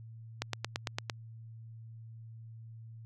click train, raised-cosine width 0.2 ms, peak -15 dBFS, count 7, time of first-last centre 0.42-1.098 s, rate 8.85 Hz, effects added 113 Hz sine -46 dBFS peak until 3.05 s

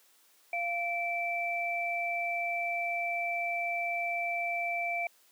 sine tone pair together, 692 / 2328 Hz, F5 / D7, -16 / -16 cents, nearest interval octave + major sixth, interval 2100 cents, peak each -33 / -32 dBFS, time 0.53-5.07 s, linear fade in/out 2 ms, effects white hiss -64 dBFS RMS until 5.31 s + high-pass 300 Hz 12 dB/octave

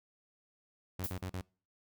sawtooth tone bursts, 92.2 Hz, F#2, 6 cents flat, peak -33 dBFS, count 4, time 0.99-1.412 s, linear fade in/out 5 ms, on 74 ms, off 42 ms
violet noise with exponential decay, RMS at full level -34 dBFS, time 1.04-1.21 s, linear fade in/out 1 ms, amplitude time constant 35 ms
effects noise-tail reverb RT60 0.4 s tail -25 dB re dry

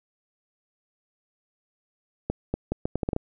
accelerating click train, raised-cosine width 2 ms, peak -12 dBFS, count 9, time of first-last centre 2.3-3.164 s, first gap 240 ms, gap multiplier 0.75, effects none

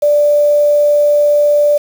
sine tone with quantisation, 587.3 Hz, D5, in tune, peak -7 dBFS, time 0.02-1.78 s, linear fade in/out 10 ms, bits 5, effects none

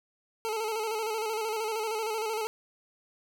25% pulse tone with vibrato, 438.9 Hz, A4, 4 cents flat, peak -26 dBFS, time 0.45-2.47 s, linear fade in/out 0 ms, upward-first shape square, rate 13 Hz, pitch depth 48 cents each way, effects none

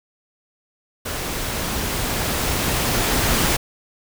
pink noise with level ramp, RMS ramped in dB -27 to -18 dBFS, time 1.05-3.57 s, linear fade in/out 10 ms, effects none

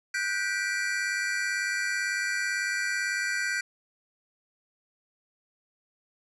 square chord, G major seventh, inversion third, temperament just, 1470 / 1568 / 1960 / 2352 Hz, F#6 / G6 / B6 / D7, -12 / 0 / -14 / +2 cents, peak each -34 / -32 / -33 / -36 dBFS, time 0.14-3.61 s, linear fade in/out 5 ms, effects resampled to 22050 Hz + 10-bit

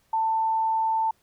sine tone, 890 Hz, A5, 20 cents sharp, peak -21 dBFS, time 0.13-1.11 s, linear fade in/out 5 ms, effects pink hiss -66 dBFS RMS until 1.22 s

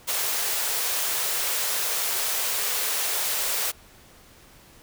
white high-pass noise, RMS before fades -26 dBFS, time 0.07-3.72 s, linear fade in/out 20 ms, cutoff 380 Hz, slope 48 dB/octave, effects pink hiss -52 dBFS RMS until 4.82 s

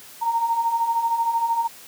sine beating tone pair, 913 / 926 Hz, A#5 / A#5, -36 / -12 cents, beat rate 13 Hz, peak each -27 / -20 dBFS, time 0.21-1.68 s, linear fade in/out 20 ms, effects white hiss -44 dBFS RMS until 1.87 s + high-pass 100 Hz 12 dB/octave

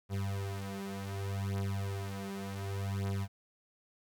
35% pulse beating tone pair, 98 / 98.67 Hz, G2 / G2, 0 / +12 cents, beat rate 0.67 Hz, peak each -36 / -36 dBFS, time 0.09-3.28 s, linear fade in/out 50 ms, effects 12-bit

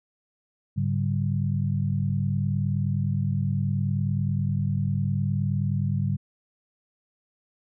sine tone cluster, 102.8 / 142.1 / 191.9 Hz, G#2 / C#3 / G3, -17 / +43 / -37 cents, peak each -26 / -26 / -29 dBFS, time 0.76-6.17 s, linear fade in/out 20 ms, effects none

